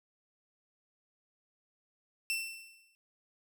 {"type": "tone with exponential decay", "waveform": "sawtooth", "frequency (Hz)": 2685, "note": "E7", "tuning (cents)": 31, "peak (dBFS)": -26, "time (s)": [2.3, 2.95], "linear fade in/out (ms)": 0, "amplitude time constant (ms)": 140, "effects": []}